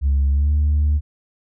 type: tone with pitch glide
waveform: sine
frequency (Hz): 69.3 to 74.27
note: C#2 to D2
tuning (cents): 0 to +20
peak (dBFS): -12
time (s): 0.01-1.01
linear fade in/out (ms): 50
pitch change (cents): +120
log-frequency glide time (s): 0.31-0.52
effects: tanh soft clip ceiling -12 dBFS